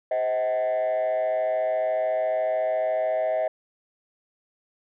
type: tone with frequency modulation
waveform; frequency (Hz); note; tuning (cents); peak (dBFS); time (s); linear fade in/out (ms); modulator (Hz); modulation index
sine; 636; D#5; +38; -19; 0.11-3.48; 5; 114; 0.71
effects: tanh soft clip ceiling -21 dBFS